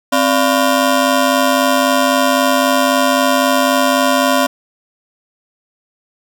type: ring-modulated tone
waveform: 20% pulse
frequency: 423.8 Hz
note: G#4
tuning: 35 cents sharp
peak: -3 dBFS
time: 0.12-4.47 s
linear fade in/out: 10 ms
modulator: 160 Hz
effects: none

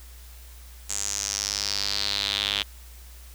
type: tone with band-pass filter sweep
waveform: sawtooth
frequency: 101 Hz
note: G#2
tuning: 48 cents flat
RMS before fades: -28 dBFS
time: 0.89-2.63 s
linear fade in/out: 10 ms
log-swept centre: 7300 to 3300 Hz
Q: 4.8
effects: added 60 Hz sine -43 dBFS peak until 3.34 s + white hiss -51 dBFS RMS until 3.34 s

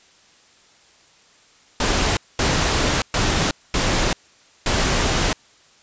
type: noise bursts at uneven times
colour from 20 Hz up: pink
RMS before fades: -19 dBFS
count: 5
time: 1.8-2.17 / 2.39-3.02 / 3.14-3.51 / 3.74-4.13 / 4.66-5.33 s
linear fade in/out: 2 ms
effects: white hiss -53 dBFS RMS until 5.82 s + resampled to 16000 Hz

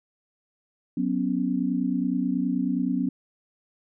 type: chord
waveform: sine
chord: F# suspended fourth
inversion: none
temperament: equal with one note detuned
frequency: 185 / 247.8 / 277.2 Hz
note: F#3 / B3 / C#4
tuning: 0 / +6 / 0 cents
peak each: -28 / -26 / -27 dBFS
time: 0.97-3.09 s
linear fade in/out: 5 ms
effects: none

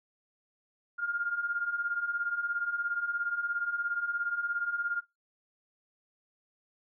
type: beating tone pair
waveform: sine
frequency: 1397 / 1414 Hz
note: F6 / F6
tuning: 0 / +21 cents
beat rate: 17 Hz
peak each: -36 / -31 dBFS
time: 0.98-5.01 s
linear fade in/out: 20 ms
effects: noise-tail reverb RT60 0.2 s tail -19 dB re dry

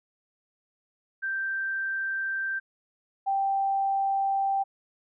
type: tone pair in turn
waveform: sine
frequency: 1568 / 784 Hz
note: G6 / G5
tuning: 0 / 0 cents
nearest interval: octave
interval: 1200 cents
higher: first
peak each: -27 / -23 dBFS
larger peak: second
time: 1.22-2.6 / 3.26-4.64 s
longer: neither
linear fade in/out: 20 ms
effects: none

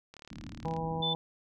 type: click train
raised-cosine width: 0.2 ms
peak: -31 dBFS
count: 24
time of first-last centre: 0.14-0.765 s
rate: 36.8 Hz
type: low-pass noise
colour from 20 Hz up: white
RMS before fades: -45 dBFS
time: 0.31-1.01 s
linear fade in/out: 5 ms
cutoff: 310 Hz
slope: 96 dB/octave
type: harmonic tone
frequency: 162.7 Hz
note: E3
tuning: 22 cents flat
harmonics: 1 / 2 / 3 / 4 / 5 / 6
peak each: -35 / -45 / -38 / -47 / -37 / -42 dBFS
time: 0.65-1.15 s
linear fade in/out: 0 ms
type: tone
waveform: sine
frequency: 3520 Hz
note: A7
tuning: in tune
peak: -29 dBFS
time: 1.02-1.14 s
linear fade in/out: 10 ms
effects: none

